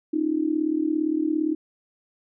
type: tone with amplitude modulation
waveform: sine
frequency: 311.1 Hz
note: D#4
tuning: in tune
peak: -17 dBFS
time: 0.13-1.55 s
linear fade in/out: 10 ms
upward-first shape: sine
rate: 37.5 Hz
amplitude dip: 85%
effects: none